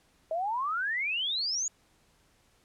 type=exponential sweep; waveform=sine; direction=up; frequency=622.3 to 6920 Hz; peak=-28 dBFS; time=0.31-1.68 s; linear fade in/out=2 ms; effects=pink hiss -66 dBFS RMS until 2.64 s + low-pass 11000 Hz 12 dB/octave